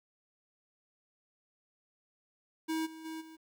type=tone with level steps; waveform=square; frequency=320 Hz; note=D#4; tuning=49 cents sharp; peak=-32 / -47 / -40 / -50 dBFS; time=2.68-3.37 s; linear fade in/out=20 ms; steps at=2.85 / 3.04 / 3.2 s; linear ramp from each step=20 ms; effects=12-bit